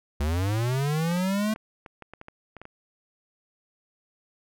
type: linear sweep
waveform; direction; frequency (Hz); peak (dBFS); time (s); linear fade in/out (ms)
square; up; 69.3 to 220; -24; 0.2-1.54; 5
type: clicks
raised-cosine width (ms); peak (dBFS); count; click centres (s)
0.5; -27; 12; 1.115 / 1.169 / 1.528 / 1.561 / 1.862 / 2.023 / 2.136 / 2.214 / 2.284 / 2.567 / 2.616 / 2.654
effects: none